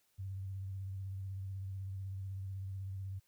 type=tone with vibrato; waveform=sine; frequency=96.3 Hz; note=G2; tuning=30 cents flat; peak=-39 dBFS; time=0.18-3.2 s; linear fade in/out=20 ms; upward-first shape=triangle; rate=16 Hz; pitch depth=41 cents each way; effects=white hiss -75 dBFS RMS until 3.27 s